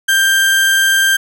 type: tone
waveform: 35% pulse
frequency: 1581 Hz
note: G6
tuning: 14 cents sharp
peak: -8 dBFS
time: 0.08-1.17 s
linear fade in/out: 10 ms
effects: none